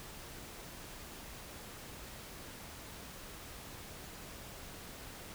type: silence
effects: pink hiss -49 dBFS RMS until 5.34 s